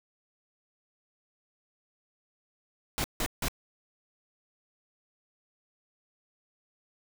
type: noise bursts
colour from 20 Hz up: pink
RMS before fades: -30 dBFS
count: 3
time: 2.98-3.483 s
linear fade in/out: 0 ms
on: 61 ms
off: 160 ms
effects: none